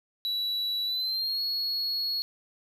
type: tone with pitch glide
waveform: triangle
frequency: 3930 to 4335 Hz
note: B7 to C#8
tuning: -9 to -39 cents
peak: -26 dBFS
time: 0.25-2.22 s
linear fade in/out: 0 ms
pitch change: +170 cents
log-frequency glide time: 0.85-1.41 s
effects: none